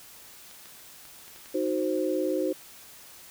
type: clicks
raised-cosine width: 0.2 ms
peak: -31 dBFS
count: 6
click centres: 0.512 / 0.657 / 1.053 / 1.28 / 1.361 / 1.459 s
type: chord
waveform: sine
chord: C diminished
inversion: first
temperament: equal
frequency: 311.1 / 370 / 523.3 Hz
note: Eb4 / Gb4 / C5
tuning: 0 / 0 / 0 cents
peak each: -29 dBFS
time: 1.54-2.53 s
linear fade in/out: 10 ms
effects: white hiss -49 dBFS RMS until 3.3 s